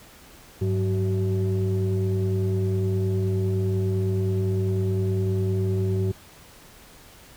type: tone cluster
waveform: sine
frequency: 100.8 / 186.6 / 378.4 Hz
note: G2 / F#3 / F#4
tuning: +49 / +15 / +39 cents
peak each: -21 / -29 / -26 dBFS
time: 0.61-6.12 s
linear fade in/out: 10 ms
effects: tanh soft clip ceiling -16 dBFS + pink hiss -49 dBFS RMS until 7.36 s